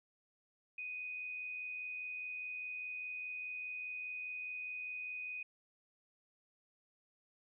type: tone with amplitude modulation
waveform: sine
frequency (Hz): 2492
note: D#7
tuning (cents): +2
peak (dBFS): -39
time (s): 0.78-5.43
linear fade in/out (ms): 5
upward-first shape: sine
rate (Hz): 84.9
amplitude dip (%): 35
effects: none